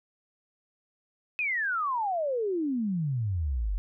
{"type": "exponential sweep", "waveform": "sine", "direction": "down", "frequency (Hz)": [2568, 43.65], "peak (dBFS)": -26, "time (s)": [1.39, 3.78], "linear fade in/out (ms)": 0, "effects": []}